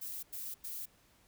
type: noise bursts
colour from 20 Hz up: violet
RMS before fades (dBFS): -42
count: 3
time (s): 0.01-0.858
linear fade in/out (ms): 10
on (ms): 220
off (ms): 94
effects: pink hiss -67 dBFS RMS until 1.27 s